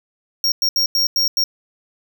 square tone bursts at uneven times, 5570 Hz, F8, 5 cents flat, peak -15 dBFS, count 6, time 0.44-0.52 / 0.62-0.69 / 0.76-0.86 / 0.95-1.07 / 1.16-1.28 / 1.37-1.44 s, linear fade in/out 2 ms, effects none

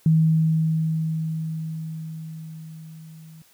sine tone with level ramp, 159.7 Hz, D#3, 45 cents sharp, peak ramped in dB -13 to -42 dBFS, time 0.06-3.42 s, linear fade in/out 2 ms, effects white hiss -57 dBFS RMS until 3.53 s

